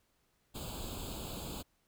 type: noise with comb filter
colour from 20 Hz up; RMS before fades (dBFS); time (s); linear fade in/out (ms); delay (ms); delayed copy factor
pink; -42; 0.54-1.63; 20; 0.26; +0.95
effects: pink hiss -75 dBFS RMS until 1.87 s